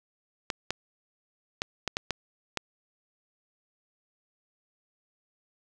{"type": "clicks", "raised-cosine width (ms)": 0.2, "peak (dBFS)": -11, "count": 7, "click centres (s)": [0.502, 0.706, 1.619, 1.877, 1.969, 2.107, 2.573], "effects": []}